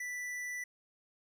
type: tone with tanh clipping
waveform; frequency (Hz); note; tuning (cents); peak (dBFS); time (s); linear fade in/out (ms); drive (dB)
triangle; 1975.5; B6; 0; -39; 0-0.64; 5; 18
effects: none